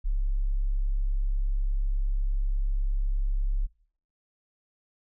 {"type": "tone", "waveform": "sine", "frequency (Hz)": 34.13, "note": "C#1", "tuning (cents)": -26, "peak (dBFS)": -23, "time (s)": [0.04, 3.67], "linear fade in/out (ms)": 20, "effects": ["noise-tail reverb RT60 0.6 s tail -22 dB re dry"]}